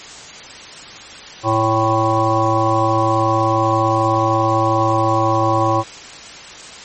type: harmonic tone with a mistuned harmonic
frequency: 111.1 Hz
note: A2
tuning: 17 cents sharp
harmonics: 1 / 3 / 5 / 7 / 9 / 10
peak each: -20 / -20 / -20 / -20 / -20 / -20 dBFS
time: 1.43-5.84 s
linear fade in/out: 50 ms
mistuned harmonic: 10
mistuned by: -18 cents
effects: white hiss -35 dBFS RMS until 6.84 s + MP3 32 kbps